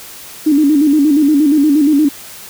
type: tone with vibrato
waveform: sine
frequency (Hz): 294.1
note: D4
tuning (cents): +3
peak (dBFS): -7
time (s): 0.46-2.09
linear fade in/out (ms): 10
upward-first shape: square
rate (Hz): 8.5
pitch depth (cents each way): 83
effects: white hiss -33 dBFS RMS until 2.49 s